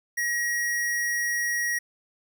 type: tone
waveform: square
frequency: 1900 Hz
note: A#6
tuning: 33 cents sharp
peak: -25 dBFS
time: 0.17-1.79 s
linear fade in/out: 10 ms
effects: 11-bit